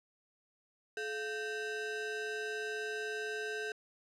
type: ring-modulated tone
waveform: square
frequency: 564 Hz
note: C#5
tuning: 30 cents sharp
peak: -34 dBFS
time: 0.97-3.72 s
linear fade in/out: 2 ms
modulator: 993 Hz
effects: low-pass 7000 Hz 12 dB/octave